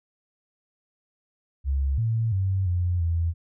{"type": "tone with pitch steps", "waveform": "sine", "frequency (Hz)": [68.6, 113.1, 95.6, 88.6, 83.8], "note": ["C#2", "A2", "G2", "F2", "E2"], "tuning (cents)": [-17, 48, -43, 25, 29], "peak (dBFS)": -21, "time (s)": [1.64, 3.34], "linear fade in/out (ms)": 50, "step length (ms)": 340, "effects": []}